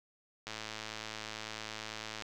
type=click train; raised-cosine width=0.2 ms; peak=-23 dBFS; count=192; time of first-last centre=0.47-2.222 s; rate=109 Hz; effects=none